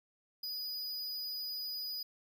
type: tone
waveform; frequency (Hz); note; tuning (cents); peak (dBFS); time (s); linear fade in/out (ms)
square; 4944; D#8; -12; -38; 0.43-2.03; 5
effects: none